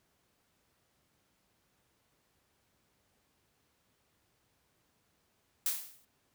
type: noise with exponential decay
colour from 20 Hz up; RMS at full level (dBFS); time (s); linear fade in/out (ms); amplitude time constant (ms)
blue; -29; 5.66-6.05; 2; 83
effects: pink hiss -74 dBFS RMS until 6.34 s + high-pass 60 Hz 12 dB/octave